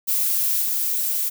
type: noise with level steps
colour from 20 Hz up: violet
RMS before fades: -21 / -23 dBFS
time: 0.07-1.3 s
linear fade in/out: 20 ms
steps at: 0.62 s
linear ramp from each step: 5 ms
effects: none